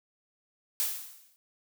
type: noise with exponential decay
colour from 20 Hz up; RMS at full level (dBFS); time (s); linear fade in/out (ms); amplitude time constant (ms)
blue; -27; 0.8-1.36; 0; 120
effects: none